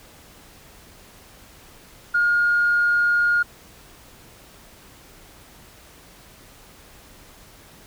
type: tone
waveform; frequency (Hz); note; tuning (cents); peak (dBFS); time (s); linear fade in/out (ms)
sine; 1425; F6; +34; -15; 2.14-3.43; 10
effects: tanh soft clip ceiling -11 dBFS + pink hiss -48 dBFS RMS until 7.86 s